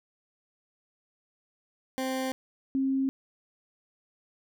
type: tone pair in turn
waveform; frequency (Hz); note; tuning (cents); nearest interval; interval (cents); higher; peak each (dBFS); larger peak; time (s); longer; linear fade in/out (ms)
20% pulse / sine; 261.6 / 268; C4 / C4; 0 / +42; unison; 42; second; -24; neither; 1.98-2.32 / 2.75-3.09; neither; 0
effects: none